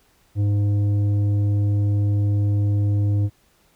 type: tone with tanh clipping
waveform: sine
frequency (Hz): 102.2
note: G#2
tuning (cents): -27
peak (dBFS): -18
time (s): 0.35-3.3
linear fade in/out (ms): 50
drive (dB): 8
effects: pink hiss -60 dBFS RMS until 3.75 s